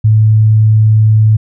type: tone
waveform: sine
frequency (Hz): 108.7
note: A2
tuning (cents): -21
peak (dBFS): -4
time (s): 0.04-1.37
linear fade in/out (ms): 10
effects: none